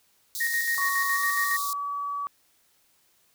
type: high-pass noise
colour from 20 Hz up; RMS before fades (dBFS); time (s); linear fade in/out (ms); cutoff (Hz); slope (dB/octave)
white; -33; 0.35-1.73; 0; 3600; 96
type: tone with tremolo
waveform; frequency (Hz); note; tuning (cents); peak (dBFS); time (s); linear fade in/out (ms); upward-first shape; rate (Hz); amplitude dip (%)
sine; 1864.7; A#6; 0; -23; 0.4-1.57; 10; square; 7.2; 40
type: tone with pitch glide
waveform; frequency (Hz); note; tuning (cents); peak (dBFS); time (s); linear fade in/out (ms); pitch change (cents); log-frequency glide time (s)
sine; 1115 to 1141.7; C#6 to D6; +10 to -49; -28; 0.78-2.27; 0; +41; 1.1-1.25
effects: white hiss -65 dBFS RMS until 3.34 s

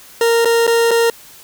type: tone with dropouts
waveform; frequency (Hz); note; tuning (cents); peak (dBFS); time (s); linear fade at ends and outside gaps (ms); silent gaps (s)
40% pulse; 463.6; A#4; -10; -10; 0.21-1.1; 2; 0.448-0.455 / 0.668-0.676 / 0.909-0.913
effects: white hiss -41 dBFS RMS until 1.43 s

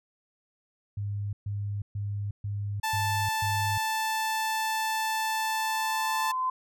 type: tone bursts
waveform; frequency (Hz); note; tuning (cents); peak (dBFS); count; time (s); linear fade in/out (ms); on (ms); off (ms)
sine; 101.9; G#2; -32; -29; 6; 0.97-3.78; 5; 360; 130
type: tone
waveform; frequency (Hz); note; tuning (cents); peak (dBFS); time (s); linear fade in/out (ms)
sawtooth; 880; A5; 0; -23; 2.83-6.32; 10
type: tone with exponential growth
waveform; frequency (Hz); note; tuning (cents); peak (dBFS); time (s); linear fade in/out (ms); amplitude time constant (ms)
sine; 1027; C6; -33; -24; 4.7-6.5; 5; 390
effects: none

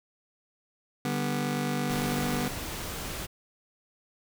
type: chord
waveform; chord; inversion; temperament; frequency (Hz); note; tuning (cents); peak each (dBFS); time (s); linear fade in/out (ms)
sawtooth; G major; second; just; 147 / 196 / 245; D3 / G3 / B3; +2 / 0 / -14; -28 / -30 / -27; 1.05-2.48; 2
type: noise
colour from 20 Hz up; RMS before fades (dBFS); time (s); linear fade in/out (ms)
pink; -36; 1.89-3.27; 20
effects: none

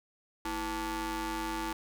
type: ring-modulated tone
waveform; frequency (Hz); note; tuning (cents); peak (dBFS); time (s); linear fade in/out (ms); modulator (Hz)
sawtooth; 277.2; C#4; 0; -26; 0.45-1.73; 5; 604
effects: none

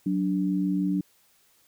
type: tone pair together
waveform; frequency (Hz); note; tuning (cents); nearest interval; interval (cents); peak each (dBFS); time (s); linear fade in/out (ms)
sine; 185 / 291.6; F#3 / D4; 0 / -12; minor sixth; 788; -25 / -26; 0.06-1.01; 5
effects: white hiss -63 dBFS RMS until 1.67 s

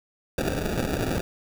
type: noise with sample-and-hold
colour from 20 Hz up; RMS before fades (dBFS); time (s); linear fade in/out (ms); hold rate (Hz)
white; -27; 0.38-1.21; 2; 1050
effects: none

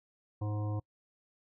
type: harmonic tone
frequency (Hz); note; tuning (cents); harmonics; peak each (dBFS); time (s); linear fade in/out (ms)
105; G#2; +19; 1 / 3 / 5 / 7 / 9 / 10; -32 / -42 / -46 / -49 / -51 / -52; 0.41-0.8; 10
effects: noise-tail reverb RT60 0.1 s tail -26 dB re dry

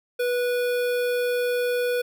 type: tone with notch filter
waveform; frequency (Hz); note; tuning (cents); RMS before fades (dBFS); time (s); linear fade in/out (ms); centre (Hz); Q
square; 490; B4; -14; -24; 0.19-2.02; 10; 6700; 1.1
effects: none

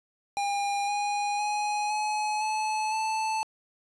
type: tone with pitch steps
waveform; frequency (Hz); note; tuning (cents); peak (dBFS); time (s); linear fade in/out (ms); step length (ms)
square; 807 / 820.6 / 834.5 / 848.6 / 862.9 / 877.5; G#5 / G#5 / G#5 / G#5 / A5 / A5; -50 / -21 / +8 / +37 / -34 / -5; -27; 0.37-3.43; 0; 510
effects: resampled to 22050 Hz + 9-bit

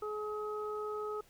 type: harmonic tone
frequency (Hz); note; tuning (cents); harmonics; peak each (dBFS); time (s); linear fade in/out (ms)
423.4; G#4; +33; 1 / 2 / 3; -37 / -49 / -41; 0.02-1.21; 5
effects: pink hiss -64 dBFS RMS until 1.29 s

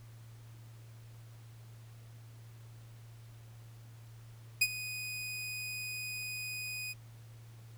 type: tone with ADSR envelope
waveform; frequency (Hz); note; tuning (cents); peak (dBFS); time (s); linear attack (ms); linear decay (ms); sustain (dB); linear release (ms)
sawtooth; 2489; D#7; 0; -19; 4.61-6.94; 9; 49; -16; 27
effects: added 114 Hz sine -50 dBFS peak until 7.77 s + pink hiss -63 dBFS RMS until 7.77 s

